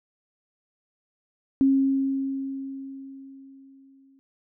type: tone with exponential decay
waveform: sine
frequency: 270.5 Hz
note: C#4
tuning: 42 cents flat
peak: -15 dBFS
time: 1.61-4.19 s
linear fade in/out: 0 ms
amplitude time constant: 560 ms
effects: none